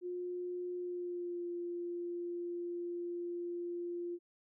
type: tone with pitch glide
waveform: sine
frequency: 357.1 to 347.9 Hz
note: F4 to F4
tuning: +39 to -7 cents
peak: -37 dBFS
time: 0.01-4.19 s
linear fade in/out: 50 ms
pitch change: -46 cents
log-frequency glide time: 0.76-1.47 s
effects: none